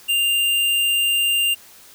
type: tone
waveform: square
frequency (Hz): 2794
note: F7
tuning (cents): 0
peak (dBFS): -17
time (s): 0.08-1.55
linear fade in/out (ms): 20
effects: white hiss -46 dBFS RMS until 1.94 s